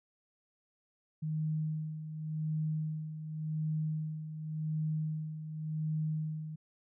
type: tone with tremolo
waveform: sine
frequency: 155.56 Hz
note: D#3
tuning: in tune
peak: -30 dBFS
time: 1.22-6.56 s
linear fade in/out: 10 ms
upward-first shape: sine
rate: 0.89 Hz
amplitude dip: 65%
effects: none